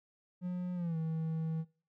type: tone with pitch glide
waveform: triangle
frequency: 179.5 to 160.84 Hz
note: F3 to E3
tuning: +48 to -42 cents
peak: -31 dBFS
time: 0.41-1.65 s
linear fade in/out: 50 ms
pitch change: -190 cents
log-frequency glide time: 0.75-0.97 s
effects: noise-tail reverb RT60 0.4 s tail -20 dB re dry